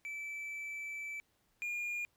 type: tone pair in turn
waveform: triangle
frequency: 2317 / 2421 Hz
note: D7 / D#7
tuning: -24 / -48 cents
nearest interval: minor second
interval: 76 cents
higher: second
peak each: -38 / -34 dBFS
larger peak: second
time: 0.05-1.2 / 1.62-2.05 s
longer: first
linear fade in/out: 0 ms
effects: pink hiss -75 dBFS RMS until 2.16 s